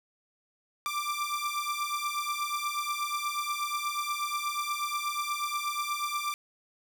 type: beating tone pair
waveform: sawtooth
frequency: 1174.7 / 1183 Hz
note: D6 / D6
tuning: 0 / +12 cents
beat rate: 8.3 Hz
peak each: -30 / -29 dBFS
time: 0.86-6.34 s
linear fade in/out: 0 ms
effects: none